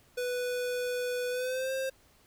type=tone with pitch glide; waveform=square; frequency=494.3 to 529.8 Hz; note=B4 to C5; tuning=+1 to +22 cents; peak=-31 dBFS; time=0.17-1.9 s; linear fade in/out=10 ms; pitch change=+121 cents; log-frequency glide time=1.3-1.72 s; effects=pink hiss -63 dBFS RMS until 2.26 s